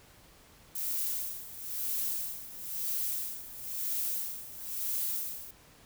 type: noise with tremolo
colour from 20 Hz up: violet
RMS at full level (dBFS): -32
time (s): 0.75-5.51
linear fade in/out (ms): 5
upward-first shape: sine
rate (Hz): 1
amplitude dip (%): 80
effects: pink hiss -58 dBFS RMS until 5.85 s